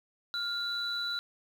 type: tone pair together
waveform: sine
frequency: 1405 / 3961 Hz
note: F6 / B7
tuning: +10 / +4 cents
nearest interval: octave + tritone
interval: 1794 cents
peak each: -35 / -32 dBFS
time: 0.34-1.19 s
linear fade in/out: 0 ms
effects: tanh soft clip ceiling -23 dBFS + 9-bit